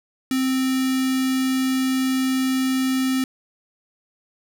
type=tone with notch filter; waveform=square; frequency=261.6 Hz; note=C4; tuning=in tune; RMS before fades=-21 dBFS; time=0.31-3.24 s; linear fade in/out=2 ms; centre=700 Hz; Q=0.66; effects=none